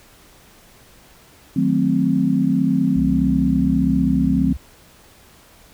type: chord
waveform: sine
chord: D# diminished seventh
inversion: none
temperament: equal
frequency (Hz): 155.56 / 185 / 220 / 261.6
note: D#3 / F#3 / A3 / C4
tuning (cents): 0 / 0 / 0 / 0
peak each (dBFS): -23 / -20 / -22 / -18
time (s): 1.56-4.53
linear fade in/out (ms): 5
type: tone with pitch glide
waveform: sine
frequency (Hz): 65 to 66.67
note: C2 to C2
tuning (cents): -11 to +33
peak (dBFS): -25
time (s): 2.96-4.57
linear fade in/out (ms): 5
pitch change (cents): +44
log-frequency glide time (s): 3.14-3.83
effects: pink hiss -49 dBFS RMS until 5.73 s